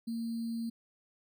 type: tone with sample-and-hold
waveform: sine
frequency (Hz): 230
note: A#3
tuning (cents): -23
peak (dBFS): -33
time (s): 0.07-0.7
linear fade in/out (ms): 10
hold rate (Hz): 4410
effects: none